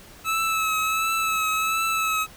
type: tone with vibrato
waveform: 25% pulse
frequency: 1301 Hz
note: E6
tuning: 23 cents flat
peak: -18 dBFS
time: 0.24-2.27 s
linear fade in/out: 50 ms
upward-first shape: triangle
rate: 1.4 Hz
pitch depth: 33 cents each way
effects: pink hiss -47 dBFS RMS until 2.36 s